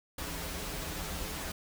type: noise with comb filter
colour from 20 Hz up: pink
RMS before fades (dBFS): -38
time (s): 0.18-1.52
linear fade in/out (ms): 5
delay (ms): 8.5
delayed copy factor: -0.7
effects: none